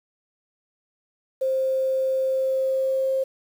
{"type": "tone with pitch glide", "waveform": "sine", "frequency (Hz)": [527, 531], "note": ["C5", "C5"], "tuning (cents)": [12, 25], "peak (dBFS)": -20, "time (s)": [1.41, 3.24], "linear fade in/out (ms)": 10, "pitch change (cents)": 13, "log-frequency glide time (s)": [2.24, 3.11], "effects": ["8-bit"]}